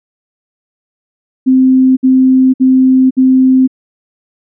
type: tone bursts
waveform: sine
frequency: 260 Hz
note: C4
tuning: 11 cents flat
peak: -4 dBFS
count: 4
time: 1.46-3.677 s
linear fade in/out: 20 ms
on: 510 ms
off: 59 ms
effects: none